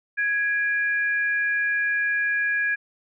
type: tone pair together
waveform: sine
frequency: 1661.2 / 2387 Hz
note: G#6 / D7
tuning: 0 / +28 cents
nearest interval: tritone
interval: 628 cents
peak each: -21 / -30 dBFS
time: 0.17-2.76 s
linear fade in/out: 20 ms
effects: none